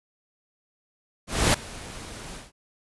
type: noise with ADSR envelope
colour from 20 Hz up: pink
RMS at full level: -18 dBFS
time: 1.27-2.52 s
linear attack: 270 ms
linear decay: 5 ms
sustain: -21 dB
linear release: 170 ms
effects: resampled to 24000 Hz